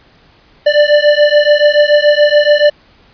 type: beating tone pair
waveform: square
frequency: 587.3 / 594.3 Hz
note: D5 / D5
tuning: 0 / +20 cents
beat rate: 7 Hz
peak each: -10 dBFS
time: 0.66-2.7 s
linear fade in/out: 10 ms
effects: pink hiss -47 dBFS RMS until 3.13 s + resampled to 11025 Hz